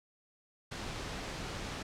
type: noise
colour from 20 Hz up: pink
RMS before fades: -40 dBFS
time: 0.71-1.83 s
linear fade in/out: 10 ms
effects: low-pass 6000 Hz 12 dB/octave